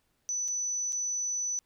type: tone with dropouts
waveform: sine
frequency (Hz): 5980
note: F#8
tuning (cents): +17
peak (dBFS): -29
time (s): 0.29-1.59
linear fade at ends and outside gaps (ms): 0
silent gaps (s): 0.48-0.484 / 0.923-0.929
effects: pink hiss -74 dBFS RMS until 1.65 s